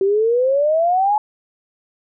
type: exponential sweep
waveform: sine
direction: up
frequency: 380 to 860 Hz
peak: -13 dBFS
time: 0.01-1.18 s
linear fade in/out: 2 ms
effects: none